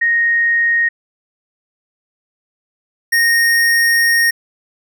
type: tone pair in turn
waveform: sine / square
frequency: 1864.7 / 1856.1 Hz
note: A#6 / A#6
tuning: 0 / -8 cents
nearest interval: unison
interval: 8 cents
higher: first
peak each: -11 dBFS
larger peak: neither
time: 0.01-0.89 / 3.12-4.31 s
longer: second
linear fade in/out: 10 ms
effects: none